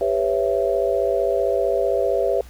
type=chord; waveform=sine; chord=C# half-diminished seventh; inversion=second; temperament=just; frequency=399.1 / 498.9 / 554.4 / 665.2 Hz; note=G4 / B4 / C#5 / E5; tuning=+31 / +17 / 0 / +16 cents; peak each=-23 dBFS; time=0.01-2.41 s; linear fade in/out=2 ms; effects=added 60 Hz sine -41 dBFS peak until 2.49 s + pink hiss -49 dBFS RMS until 2.49 s